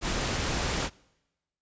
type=noise; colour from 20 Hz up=pink; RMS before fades=-29 dBFS; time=0.01-0.9 s; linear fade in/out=50 ms; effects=noise-tail reverb RT60 1.0 s tail -25 dB re dry + resampled to 16000 Hz